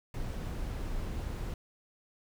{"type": "noise", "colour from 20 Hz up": "brown", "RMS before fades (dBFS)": -36, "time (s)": [0.14, 1.54], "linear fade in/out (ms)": 2, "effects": []}